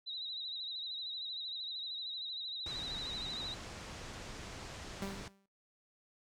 sine tone with vibrato, 3880 Hz, B7, 31 cents flat, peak -39 dBFS, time 0.06-3.55 s, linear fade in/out 20 ms, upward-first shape sine, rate 13 Hz, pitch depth 71 cents each way
pink low-pass noise, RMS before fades -47 dBFS, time 2.66-5.28 s, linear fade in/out 2 ms, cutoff 7500 Hz, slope 24 dB/octave
sawtooth tone with exponential decay, 196.1 Hz, G3, 1 cent sharp, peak -32 dBFS, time 5.02-5.46 s, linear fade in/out 2 ms, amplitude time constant 94 ms
effects noise-tail reverb RT60 0.2 s tail -20 dB re dry

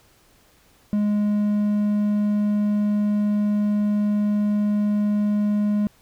triangle tone, 207.8 Hz, G#3, 1 cent sharp, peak -16 dBFS, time 0.93-5.87 s, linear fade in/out 0 ms, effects pink hiss -57 dBFS RMS until 6.01 s

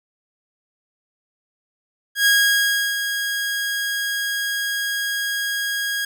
sawtooth tone with ADSR envelope, 1640 Hz, G#6, 22 cents flat, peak -9 dBFS, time 2.15-6.05 s, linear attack 110 ms, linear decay 690 ms, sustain -9 dB, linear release 4 ms, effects none

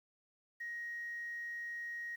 sine tone, 1882 Hz, A#6, 16 cents sharp, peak -39 dBFS, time 0.6-2.16 s, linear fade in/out 10 ms, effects tanh soft clip ceiling -35 dBFS + 11-bit

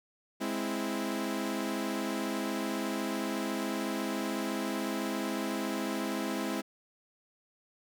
sawtooth chord, Ab augmented, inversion none, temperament equal, 207.7 / 261.6 / 329.6 Hz, Ab3 / C4 / E4, 0 / 0 / 0 cents, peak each -32 dBFS, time 0.4-6.62 s, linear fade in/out 20 ms, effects none

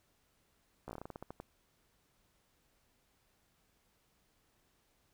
slowing click train, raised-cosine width 1 ms, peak -30 dBFS, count 13, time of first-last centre 0.88-1.401 s, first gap 14 ms, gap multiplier 1.19, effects pink hiss -74 dBFS RMS until 5.13 s

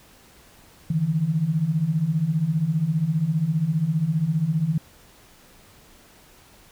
sine beating tone pair, 147.8 / 162.8 Hz, D3 / E3, +11 / -21 cents, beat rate 15 Hz, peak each -25 / -21 dBFS, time 0.9-4.78 s, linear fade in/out 5 ms, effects pink hiss -52 dBFS RMS until 6.71 s

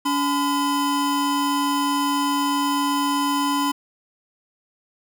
square tone pair together, 284.1 / 1012.4 Hz, C#4 / B5, +43 / +43 cents, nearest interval octave + minor seventh, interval 2200 cents, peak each -23 dBFS, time 0.05-3.72 s, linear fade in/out 10 ms, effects none

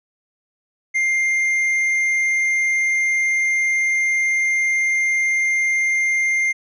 triangle tone with tanh clipping, 2106 Hz, C7, 11 cents sharp, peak -17 dBFS, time 0.94-6.53 s, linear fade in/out 20 ms, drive 9 dB, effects none

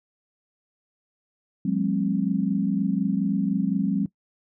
sine tone cluster, 175.2 / 199.3 / 224.9 / 266.9 Hz, F3 / G3 / A3 / C4, +6 / +29 / +38 / +35 cents, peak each -27 / -24 / -32 / -27 dBFS, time 1.65-4.06 s, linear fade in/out 5 ms, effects noise-tail reverb RT60 0.1 s tail -19 dB re dry

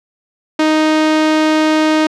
sawtooth tone, 311.1 Hz, D#4, in tune, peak -6 dBFS, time 0.59-2.07 s, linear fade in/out 5 ms, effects low-pass 5000 Hz 12 dB/octave

